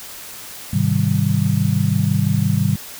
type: chord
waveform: sine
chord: Ab major seventh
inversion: none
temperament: just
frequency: 103.83 / 129.78 / 155.74 / 194.67 Hz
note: Ab2 / C3 / Eb3 / G3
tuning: 0 / -14 / +2 / -12 cents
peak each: -20 dBFS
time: 0.73-2.76 s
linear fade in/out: 5 ms
effects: white hiss -35 dBFS RMS until 2.99 s